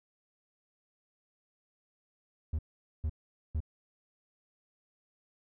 triangle tone bursts, 77.4 Hz, D#2, 9 cents flat, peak -27 dBFS, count 3, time 2.53-3.604 s, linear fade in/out 5 ms, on 58 ms, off 450 ms, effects none

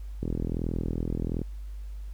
click train, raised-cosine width 3 ms, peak -17 dBFS, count 50, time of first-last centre 0.23-1.416 s, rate 41.3 Hz, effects added 50 Hz sine -35 dBFS peak until 2.13 s + pink hiss -62 dBFS RMS until 2.13 s

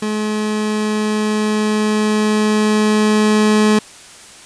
30% pulse tone with level ramp, 213.2 Hz, G#3, 46 cents sharp, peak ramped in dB -15 to -7 dBFS, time 0.02-3.79 s, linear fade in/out 5 ms, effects white hiss -39 dBFS RMS until 4.45 s + resampled to 22050 Hz

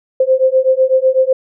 sine beating tone pair, 518 / 526 Hz, C5 / C5, -17 / +9 cents, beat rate 8 Hz, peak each -12 dBFS, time 0.2-1.33 s, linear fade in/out 5 ms, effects none

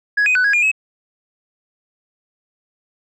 sine tone with pitch steps, 1671 / 2502 / 1496 / 1652 / 2417 / 2571 Hz, G#6 / D#7 / F#6 / G#6 / D7 / E7, +10 / +9 / +19 / -10 / +49 / -44 cents, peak -10 dBFS, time 0.17-0.716 s, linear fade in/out 10 ms, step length 91 ms, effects tanh soft clip ceiling -11 dBFS

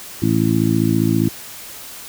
harmonic tone, 55 Hz, A1, in tune, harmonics 2 / 3 / 4 / 5 / 6, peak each -20 / -20 / -20 / -20 / -20 dBFS, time 0.22-1.29 s, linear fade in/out 5 ms, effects white hiss -35 dBFS RMS until 2.08 s

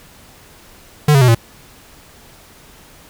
square tone with pitch steps, 149.5 / 137.09 / 125.71 / 115.28 Hz, D3 / C#3 / B2 / A#2, +31 / -19 / +31 / -19 cents, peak -8 dBFS, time 1.08-1.348 s, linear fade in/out 5 ms, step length 67 ms, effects pink hiss -44 dBFS RMS until 3.09 s

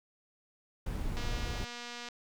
brown noise, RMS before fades -35 dBFS, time 0.86-1.65 s, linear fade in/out 5 ms
click train, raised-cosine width 0.2 ms, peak -26 dBFS, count 221, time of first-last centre 1.17-2.087 s, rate 240 Hz
effects none

